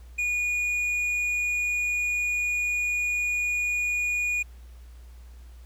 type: tone with tanh clipping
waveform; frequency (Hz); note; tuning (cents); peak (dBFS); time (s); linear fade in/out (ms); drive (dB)
sine; 2449; D#7; -28; -25; 0.18-4.43; 10; 6
effects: added 60 Hz sine -43 dBFS peak until 5.65 s + pink hiss -60 dBFS RMS until 5.65 s